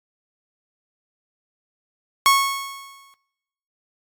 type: tone with exponential decay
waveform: sawtooth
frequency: 1100 Hz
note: C#6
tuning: 14 cents flat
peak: -7 dBFS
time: 2.26-3.14 s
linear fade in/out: 0 ms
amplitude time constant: 190 ms
effects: noise-tail reverb RT60 1.0 s tail -23 dB re dry + AAC 64 kbps